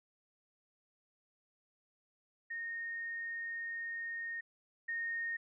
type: tone pair in turn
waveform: sine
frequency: 1848 / 1848 Hz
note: A#6 / A#6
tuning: -16 / -16 cents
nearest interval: unison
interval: 0 cents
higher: neither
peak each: -38 / -35 dBFS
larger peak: second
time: 2.5-4.41 / 4.88-5.37 s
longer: first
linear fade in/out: 10 ms
effects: none